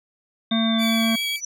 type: harmonic tone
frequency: 225.2 Hz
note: A3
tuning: 40 cents sharp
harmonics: 1 / 3 / 5 / 7 / 9 / 10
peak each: -19 / -29 / -33 / -36 / -38 / -39 dBFS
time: 0.51-1.16 s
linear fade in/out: 10 ms
type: tone with pitch glide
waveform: sine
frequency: 3632 to 3311 Hz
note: A#7 to G#7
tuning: -46 to -6 cents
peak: -25 dBFS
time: 0.51-1.36 s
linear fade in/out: 2 ms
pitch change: -160 cents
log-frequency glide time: 0.65-1.09 s
type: tone with vibrato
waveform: sawtooth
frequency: 2294 Hz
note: D7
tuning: 41 cents flat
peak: -23 dBFS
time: 0.78-1.41 s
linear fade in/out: 50 ms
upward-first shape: sine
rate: 7.4 Hz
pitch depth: 11 cents each way
type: tone with exponential growth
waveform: sine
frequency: 5920 Hz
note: F#8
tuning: in tune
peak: -22 dBFS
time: 1.36-1.45 s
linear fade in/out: 5 ms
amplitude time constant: 19 ms
effects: none